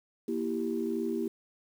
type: chord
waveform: sine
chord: E diminished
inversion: second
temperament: equal with one note detuned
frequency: 236.5 / 329.6 / 392 Hz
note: Bb3 / E4 / G4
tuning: +25 / 0 / 0 cents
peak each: -33 dBFS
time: 0.28-1.28 s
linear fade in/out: 5 ms
effects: tanh soft clip ceiling -19 dBFS + 9-bit